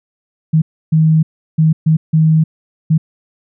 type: tone bursts at uneven times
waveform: sine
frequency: 158.3 Hz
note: D#3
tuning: 30 cents sharp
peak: -7 dBFS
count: 6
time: 0.53-0.62 / 0.92-1.23 / 1.58-1.73 / 1.86-1.97 / 2.13-2.44 / 2.9-2.98 s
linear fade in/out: 10 ms
effects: none